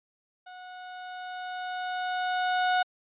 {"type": "tone with level ramp", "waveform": "30% pulse", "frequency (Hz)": 732, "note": "F#5", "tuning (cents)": -19, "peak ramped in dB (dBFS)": [-41, -19], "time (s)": [0.46, 2.83], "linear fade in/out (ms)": 10, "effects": ["resampled to 8000 Hz"]}